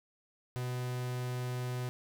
45% pulse tone, 125 Hz, B2, 21 cents sharp, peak -34 dBFS, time 0.56-1.89 s, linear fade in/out 0 ms, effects none

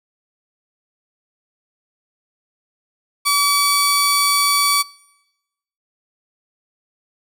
25% pulse tone pair together, 1144 / 4547 Hz, D6 / C#8, -46 / +43 cents, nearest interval 2 octaves, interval 2389 cents, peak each -13 dBFS, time 3.25-4.83 s, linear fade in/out 20 ms, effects noise-tail reverb RT60 1.0 s tail -25 dB re dry

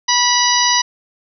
harmonic tone, 977 Hz, B5, 19 cents flat, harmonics 1 / 2 / 3 / 4 / 5 / 6, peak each -17 / -20 / -21 / -21 / -18 / -18 dBFS, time 0.08-0.82 s, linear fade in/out 10 ms, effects none

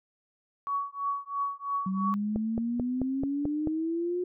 sine tone with tremolo, 1124 Hz, C#6, 24 cents sharp, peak -25 dBFS, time 0.67-2.14 s, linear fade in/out 0 ms, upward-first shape triangle, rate 3 Hz, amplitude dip 100%
sine exponential sweep, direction up, 187.2 to 362.8 Hz, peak -27 dBFS, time 1.86-4.24 s, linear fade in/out 5 ms
click train, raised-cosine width 2 ms, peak -19 dBFS, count 7, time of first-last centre 2.36-3.673 s, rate 4.57 Hz
effects none

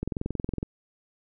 click train, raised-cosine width 3 ms, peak -16 dBFS, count 14, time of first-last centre 0.03-0.629 s, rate 21.7 Hz, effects none

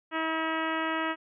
harmonic tone with a mistuned harmonic, 321 Hz, E4, 46 cents flat, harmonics 1 / 2 / 3 / 4 / 5 / 6 / 7 / 8 / 9 / 10, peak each -33 / -36 / -35 / -34 / -37 / -36 / -43 / -42 / -42 / -49 dBFS, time 0.11-1.16 s, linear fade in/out 50 ms, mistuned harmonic 10, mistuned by +25 cents, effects none

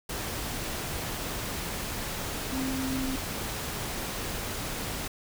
sine tone in noise, 263.2 Hz, C4, 10 cents sharp, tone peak -30 dBFS, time 2.52-3.16 s, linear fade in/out 5 ms, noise pink, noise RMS -34 dBFS, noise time 0.09-5.08 s, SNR +1 dB, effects none

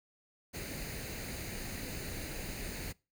pink noise with comb filter, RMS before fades -41 dBFS, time 0.53-2.93 s, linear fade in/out 20 ms, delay 0.45 ms, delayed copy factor +0.6, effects noise-tail reverb RT60 0.3 s tail -24 dB re dry

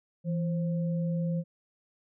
sine tone pair together, 166.62 / 529 Hz, E3 / C5, +19 / +19 cents, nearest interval octave + minor sixth, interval 2000 cents, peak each -27 / -38 dBFS, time 0.24-1.44 s, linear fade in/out 50 ms, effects none

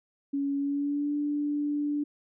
sine tone with pitch glide, 280.1 to 292.5 Hz, C#4 to D4, +18 to -7 cents, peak -26 dBFS, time 0.33-2.04 s, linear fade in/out 10 ms, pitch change +75 cents, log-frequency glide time 0.57-1.15 s, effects none

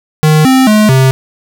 square tone with pitch steps, 154.5 / 261.6 / 213.1 / 132 Hz, D#3 / C4 / G#3 / C3, -12 / 0 / +45 / +16 cents, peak -5 dBFS, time 0.23-1.11 s, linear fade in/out 0 ms, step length 220 ms, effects none

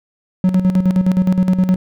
triangle tone with tremolo, 185 Hz, F#3, in tune, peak -7 dBFS, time 0.44-1.76 s, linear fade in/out 2 ms, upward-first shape square, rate 9.6 Hz, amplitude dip 65%, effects none

